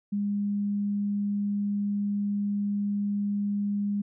sine tone, 203.5 Hz, G#3, 35 cents flat, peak -25 dBFS, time 0.12-4.02 s, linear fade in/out 10 ms, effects none

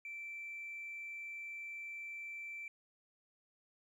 triangle tone, 2336 Hz, D7, 10 cents flat, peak -40 dBFS, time 0.05-2.68 s, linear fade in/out 2 ms, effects tanh soft clip ceiling -40 dBFS

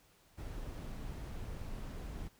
brown noise, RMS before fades -43 dBFS, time 0.37-2.29 s, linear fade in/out 20 ms, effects pink hiss -67 dBFS RMS until 2.39 s

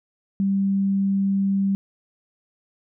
sine tone, 196 Hz, G3, in tune, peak -18 dBFS, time 0.4-1.75 s, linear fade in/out 0 ms, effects none

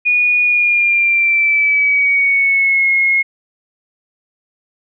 sine tone with pitch glide, 2454 to 2161 Hz, D#7 to C#7, -25 to -45 cents, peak -10 dBFS, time 0.05-3.23 s, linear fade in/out 20 ms, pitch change -220 cents, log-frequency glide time 0.44-2.9 s, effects none

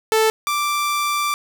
sawtooth tone pair in turn, 440 / 1174.7 Hz, A4 / D6, 0 / 0 cents, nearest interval octave + perfect fourth, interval 1700 cents, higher second, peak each -10 / -15 dBFS, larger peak first, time 0.12-0.3 / 0.47-1.34 s, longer second, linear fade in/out 0 ms, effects none

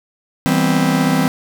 45% pulse chord, C major seventh, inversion first, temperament just, 163.52 / 196.22 / 245.3 / 261.6 Hz, E3 / G3 / B3 / C4, -14 / +2 / -12 / 0 cents, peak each -18 / -20 / -22 / -17 dBFS, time 0.46-1.28 s, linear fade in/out 0 ms, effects none

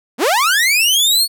sawtooth linear sweep, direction up, 194.1 to 4453 Hz, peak -8 dBFS, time 0.18-1.28 s, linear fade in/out 50 ms, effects none

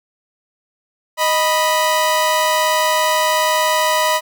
sawtooth tone pair together, 622.3 / 984 Hz, D#5 / B5, 0 / -7 cents, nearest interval minor sixth, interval 793 cents, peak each -14 / -12 dBFS, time 1.17-4.21 s, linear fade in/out 50 ms, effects none

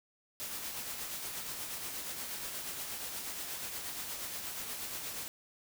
white noise with tremolo, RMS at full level -39 dBFS, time 0.4-5.28 s, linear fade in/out 0 ms, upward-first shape triangle, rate 8.4 Hz, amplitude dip 40%, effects none

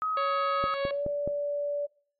sine tone, 1268 Hz, D#6, 32 cents sharp, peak -26 dBFS, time 0.02-0.74 s, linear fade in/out 0 ms
harmonic tone, 556 Hz, C#5, 5 cents sharp, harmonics 1 / 2 / 3 / 4 / 5 / 6 / 7 / 8, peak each -30 / -36 / -40 / -42 / -44 / -46 / -47 / -48 dBFS, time 0.17-0.91 s, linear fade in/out 2 ms
click train, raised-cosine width 2 ms, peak -20 dBFS, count 4, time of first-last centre 0.64-1.276 s, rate 4.72 Hz
sine tone with pitch glide, 554.4 to 578.6 Hz, C#5 to D5, 0 to -26 cents, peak -27 dBFS, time 0.66-1.87 s, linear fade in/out 20 ms, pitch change +74 cents, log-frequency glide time 0.83-1.05 s
effects noise-tail reverb RT60 0.5 s tail -21 dB re dry + MP3 64 kbps

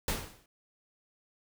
pink noise with exponential decay, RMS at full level -28 dBFS, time 0.08-0.46 s, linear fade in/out 2 ms, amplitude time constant 81 ms, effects none

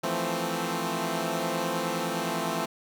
10% pulse chord, F major seventh, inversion third, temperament equal, 164.81 / 174.61 / 220 / 261.6 Hz, E3 / F3 / A3 / C4, 0 / 0 / 0 / 0 cents, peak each -25 dBFS, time 0.03-2.66 s, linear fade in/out 10 ms, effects none

